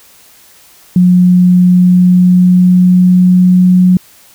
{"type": "tone with pitch glide", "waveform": "sine", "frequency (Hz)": [180, 182.2], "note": ["F#3", "F#3"], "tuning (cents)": [-47, -26], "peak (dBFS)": -3, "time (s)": [0.96, 3.97], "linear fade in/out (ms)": 2, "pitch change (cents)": 21, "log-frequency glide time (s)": [1.61, 3.86], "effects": ["white hiss -42 dBFS RMS until 4.34 s"]}